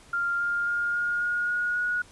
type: tone with pitch steps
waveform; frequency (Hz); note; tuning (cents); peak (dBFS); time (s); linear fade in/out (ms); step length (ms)
sine; 1395 / 1404.7 / 1414.5 / 1424.3 / 1434.2 / 1444.2 / 1454.2; F6 / F6 / F6 / F6 / F6 / F#6 / F#6; -2 / +10 / +22 / +34 / +46 / -42 / -30; -24; 0.13-2.02; 5; 270
effects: pink hiss -53 dBFS RMS until 2.11 s + resampled to 24000 Hz